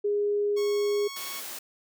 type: tone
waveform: sine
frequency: 411.3 Hz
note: G#4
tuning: 17 cents flat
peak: -23 dBFS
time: 0.04-1.08 s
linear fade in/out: 10 ms
type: tone with pitch glide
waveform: 10% pulse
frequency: 1100 to 1107 Hz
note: C#6 to C#6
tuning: -14 to -3 cents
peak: -29 dBFS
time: 0.56-1.41 s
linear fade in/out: 20 ms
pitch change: +11 cents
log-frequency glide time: 0.81-1.3 s
type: high-pass noise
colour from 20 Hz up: white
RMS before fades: -38 dBFS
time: 1.16-1.59 s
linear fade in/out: 5 ms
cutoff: 230 Hz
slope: 24 dB/octave
effects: none